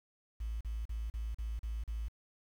triangle tone bursts, 55.3 Hz, A1, 9 cents sharp, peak -31 dBFS, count 7, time 0.4-2.086 s, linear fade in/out 10 ms, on 210 ms, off 36 ms, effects tanh soft clip ceiling -33 dBFS + 10-bit

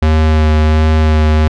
square tone with vibrato, 77.78 Hz, D#2, in tune, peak -8 dBFS, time 0.02-1.48 s, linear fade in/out 5 ms, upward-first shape sine, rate 1.4 Hz, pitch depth 14 cents each way, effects low-pass 4000 Hz 12 dB/octave

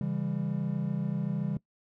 triangle chord, C# diminished, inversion none, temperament just, 138.59 / 166.31 / 199.57 Hz, C#3 / E3 / G3, 0 / +16 / +31 cents, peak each -31 dBFS, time 0.01-1.57 s, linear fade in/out 2 ms, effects noise-tail reverb RT60 0.1 s tail -20 dB re dry

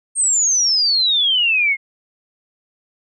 sine exponential sweep, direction down, 8650 to 2119 Hz, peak -13 dBFS, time 0.15-1.77 s, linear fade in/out 50 ms, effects none

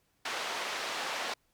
pink band-pass noise, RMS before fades -36 dBFS, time 0.25-1.34 s, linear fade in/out 5 ms, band 640 to 4800 Hz, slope 12 dB/octave, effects pink hiss -73 dBFS RMS until 1.53 s

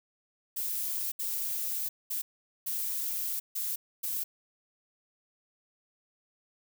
violet noise bursts at uneven times, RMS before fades -33 dBFS, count 6, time 0.56-1.12 / 1.19-1.89 / 2.1-2.22 / 2.66-3.4 / 3.55-3.76 / 4.03-4.24 s, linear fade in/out 10 ms, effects none

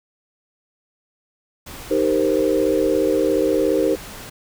pink noise, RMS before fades -36 dBFS, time 1.66-4.3 s, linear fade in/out 10 ms
sine chord, C minor seventh, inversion first, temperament equal, 311.1 / 392 / 466.2 / 523.3 Hz, Eb4 / G4 / Bb4 / C5, 0 / 0 / 0 / 0 cents, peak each -21 dBFS, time 1.9-3.96 s, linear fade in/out 20 ms
effects none

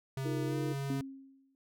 square tone with pitch glide, 134 to 138.33 Hz, C3 to C#3, +42 to -3 cents, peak -35 dBFS, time 0.17-1.01 s, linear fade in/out 2 ms, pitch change +55 cents, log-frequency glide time 0.46-0.56 s
sine chord, Eb suspended second, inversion none, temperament equal, 311.1 / 349.2 / 466.2 Hz, Eb4 / F4 / Bb4, 0 / 0 / 0 cents, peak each -36 / -41 / -41 dBFS, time 0.24-0.74 s, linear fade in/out 20 ms
sine tone with exponential decay, 270 Hz, C#4, 45 cents flat, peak -31 dBFS, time 0.9-1.55 s, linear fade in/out 1 ms, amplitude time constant 140 ms
effects none

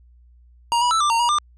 square tone with pitch steps, 942 / 973 / 1320 / 1184 / 921 / 955 / 1196 Hz, A#5 / B5 / E6 / D6 / A#5 / A#5 / D6, +18 / -26 / +2 / +14 / -21 / +42 / +31 cents, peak -17 dBFS, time 0.72-1.385 s, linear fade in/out 0 ms, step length 95 ms, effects added 60 Hz sine -48 dBFS peak until 1.57 s + resampled to 22050 Hz

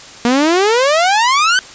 sawtooth exponential sweep, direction up, 232.6 to 1557 Hz, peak -6 dBFS, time 0.25-1.59 s, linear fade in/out 0 ms, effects white hiss -35 dBFS RMS until 1.74 s + resampled to 16000 Hz

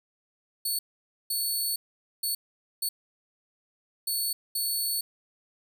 10% pulse tone bursts at uneven times, 4435 Hz, C#8, in tune, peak -20 dBFS, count 6, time 0.65-0.79 / 1.3-1.76 / 2.23-2.35 / 2.82-2.89 / 4.07-4.33 / 4.55-5.01 s, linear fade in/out 5 ms, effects none

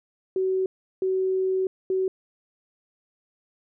sine tone bursts at uneven times, 377 Hz, F#4, 32 cents sharp, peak -21 dBFS, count 3, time 0.36-0.66 / 1.02-1.67 / 1.9-2.08 s, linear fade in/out 2 ms, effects none

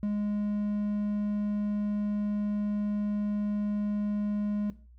triangle tone, 207.3 Hz, G#3, 3 cents flat, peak -25 dBFS, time 0.03-4.7 s, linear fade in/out 0 ms, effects noise-tail reverb RT60 0.4 s tail -17 dB re dry + added 60 Hz sine -51 dBFS peak until 4.98 s

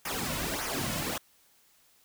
pink noise with flanger, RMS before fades -33 dBFS, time 0.05-1.18 s, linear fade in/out 5 ms, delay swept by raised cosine 0.24 to 2.54 ms, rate 1.7 Hz, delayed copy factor -0.75, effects white hiss -64 dBFS RMS until 2.04 s

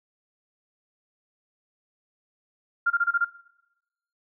sine tone bursts, 1396.9 Hz, F6, in tune, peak -18 dBFS, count 6, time 2.86-3.249 s, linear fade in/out 10 ms, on 44 ms, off 25 ms, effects noise-tail reverb RT60 0.9 s tail -19 dB re dry

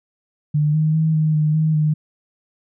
sine tone with pitch steps, 149.7 / 155.6 / 158.8 / 155.6 / 152.8 / 157 / 152.9 Hz, D3 / D#3 / D#3 / D#3 / D#3 / D#3 / D#3, +33 / 0 / +36 / 0 / -31 / +16 / -30 cents, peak -14 dBFS, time 0.54-1.94 s, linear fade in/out 10 ms, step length 200 ms, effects none

